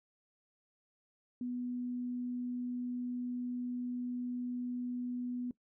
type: tone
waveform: sine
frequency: 246.4 Hz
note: B3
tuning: 4 cents flat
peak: -35 dBFS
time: 1.41-5.51 s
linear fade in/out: 2 ms
effects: noise-tail reverb RT60 0.1 s tail -19 dB re dry